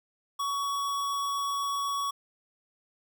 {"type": "tone", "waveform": "square", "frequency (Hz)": 1123, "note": "C#6", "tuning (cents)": 22, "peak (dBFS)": -29, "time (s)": [0.39, 2.11], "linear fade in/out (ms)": 10, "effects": []}